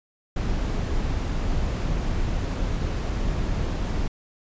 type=noise; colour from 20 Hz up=brown; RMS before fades=-25 dBFS; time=0.36-4.08 s; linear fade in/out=5 ms; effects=resampled to 16000 Hz